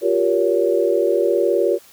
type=chord; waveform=sine; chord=G half-diminished seventh; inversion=third; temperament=just; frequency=352.8 / 392 / 470.4 / 564.5 Hz; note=F4 / G4 / Bb4 / Db5; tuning=+18 / 0 / +16 / +31 cents; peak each=-20 dBFS; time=0.01-1.79 s; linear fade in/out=50 ms; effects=white hiss -48 dBFS RMS until 1.92 s + high-pass 60 Hz 12 dB/octave